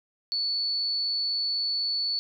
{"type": "tone", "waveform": "sine", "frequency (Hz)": 4448, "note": "C#8", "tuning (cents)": 5, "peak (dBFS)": -25, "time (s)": [0.32, 2.19], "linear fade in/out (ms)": 0, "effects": []}